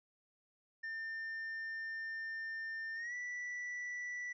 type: tone with pitch glide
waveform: triangle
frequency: 1800 to 1962.9 Hz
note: A6 to B6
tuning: +39 to -11 cents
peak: -38 dBFS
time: 0.83-4.33 s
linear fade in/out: 10 ms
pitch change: +150 cents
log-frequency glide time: 2.95-3.14 s
effects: resampled to 16000 Hz